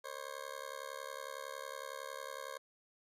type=tone with amplitude modulation; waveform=20% pulse; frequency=536 Hz; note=C5; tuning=42 cents sharp; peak=-34 dBFS; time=0.04-2.58 s; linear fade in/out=10 ms; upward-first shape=sine; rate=70.9 Hz; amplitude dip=100%; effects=resampled to 32000 Hz